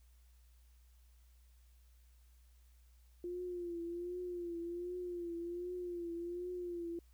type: tone with vibrato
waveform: sine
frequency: 349.2 Hz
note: F4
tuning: in tune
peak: -39 dBFS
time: 3.24-6.99 s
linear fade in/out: 2 ms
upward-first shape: triangle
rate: 1.3 Hz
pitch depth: 63 cents each way
effects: added 60 Hz sine -61 dBFS peak until 7.13 s + white hiss -75 dBFS RMS until 7.13 s